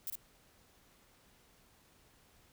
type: noise with echo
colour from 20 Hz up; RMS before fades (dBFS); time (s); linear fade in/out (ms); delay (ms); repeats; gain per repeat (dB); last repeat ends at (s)
violet; -39; 0.07-0.1; 0; 54; 1; -2; 0.154
effects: pink hiss -66 dBFS RMS until 2.52 s